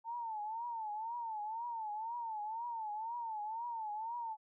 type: tone with vibrato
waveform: sine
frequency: 895 Hz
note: A5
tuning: 29 cents sharp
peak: -38 dBFS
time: 0.04-4.37 s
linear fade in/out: 50 ms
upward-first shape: triangle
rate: 2 Hz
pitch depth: 140 cents each way
effects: none